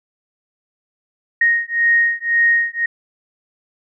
sine beating tone pair, 1864.7 / 1866.6 Hz, A#6 / A#6, 0 / +2 cents, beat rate 1.9 Hz, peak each -16 dBFS, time 1.41-2.86 s, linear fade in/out 5 ms, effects none

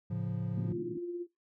triangle chord, A augmented, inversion none, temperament equal, 110 / 138.59 / 174.61 Hz, A2 / C#3 / E#3, 0 / 0 / 0 cents, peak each -34 / -36 / -34 dBFS, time 0.1-0.73 s, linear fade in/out 10 ms
white band-pass noise, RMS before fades -41 dBFS, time 0.57-0.98 s, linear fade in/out 5 ms, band 110 to 360 Hz, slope 96 dB/octave
sine tone with tremolo, 349.1 Hz, F4, 1 cent flat, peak -33 dBFS, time 0.67-1.27 s, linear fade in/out 50 ms, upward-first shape sine, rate 17 Hz, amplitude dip 40%
effects noise-tail reverb RT60 0.2 s tail -18 dB re dry

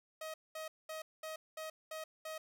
sawtooth tone bursts, 631 Hz, D#5, 24 cents sharp, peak -38 dBFS, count 7, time 0.21-2.38 s, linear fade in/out 5 ms, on 130 ms, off 210 ms, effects none

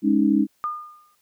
sine chord, Ab suspended fourth, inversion none, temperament equal, 207.7 / 277.2 / 311.1 Hz, Ab3 / Db4 / Eb4, 0 / 0 / 0 cents, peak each -20 dBFS, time 0.02-0.47 s, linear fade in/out 50 ms
sine tone with exponential decay, 1215 Hz, D#6, 42 cents flat, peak -21 dBFS, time 0.64-1.15 s, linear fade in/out 0 ms, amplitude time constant 110 ms
effects white hiss -66 dBFS RMS until 1.21 s

